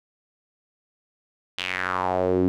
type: tone with band-pass filter sweep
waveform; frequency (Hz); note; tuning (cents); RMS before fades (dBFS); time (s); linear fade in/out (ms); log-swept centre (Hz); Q
sawtooth; 92; F#2; -9; -24; 1.58-2.48; 0; 3200 to 280; 3.6
effects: none